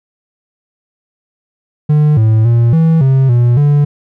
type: tone with pitch steps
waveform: triangle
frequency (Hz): 150.1 / 110.1 / 117.6 / 162.6 / 133.5 / 120.5 / 145.4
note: D3 / A2 / A#2 / E3 / C3 / B2 / D3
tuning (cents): +38 / +2 / +16 / -23 / +35 / -42 / -17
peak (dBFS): -4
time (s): 1.89-3.85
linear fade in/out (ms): 10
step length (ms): 280
effects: none